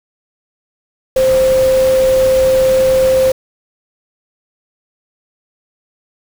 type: tone in noise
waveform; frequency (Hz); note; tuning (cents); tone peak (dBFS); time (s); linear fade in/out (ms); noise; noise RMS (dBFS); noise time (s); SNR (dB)
sine; 523.3; C5; 0; -8; 1.16-3.32; 5; pink; -24; 1.16-3.32; +13
effects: none